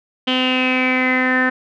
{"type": "tone with low-pass filter sweep", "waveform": "sawtooth", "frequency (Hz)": 256, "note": "C4", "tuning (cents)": -38, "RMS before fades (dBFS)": -17, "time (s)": [0.27, 1.5], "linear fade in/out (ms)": 10, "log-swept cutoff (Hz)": [3100, 1700], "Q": 9.7, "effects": []}